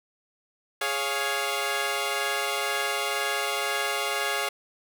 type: chord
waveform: 10% pulse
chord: Db major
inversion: second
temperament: equal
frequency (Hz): 415.3 / 554.4 / 698.5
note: Ab4 / Db5 / F5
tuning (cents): 0 / 0 / 0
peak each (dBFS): -22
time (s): 0.81-4.49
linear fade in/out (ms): 5
effects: none